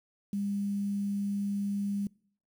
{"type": "tone with quantisation", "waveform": "sine", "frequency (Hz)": 201.2, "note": "G3", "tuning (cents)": 45, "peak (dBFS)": -29, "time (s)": [0.33, 2.07], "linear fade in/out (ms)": 2, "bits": 9, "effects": ["noise-tail reverb RT60 0.6 s tail -25 dB re dry"]}